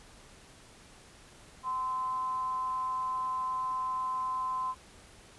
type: tone with frequency modulation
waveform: sine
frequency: 1031 Hz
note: C6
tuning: 26 cents flat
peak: -30 dBFS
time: 1.63-4.75 s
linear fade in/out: 50 ms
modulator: 270 Hz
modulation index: 0.23
effects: pink hiss -55 dBFS RMS until 5.38 s + resampled to 24000 Hz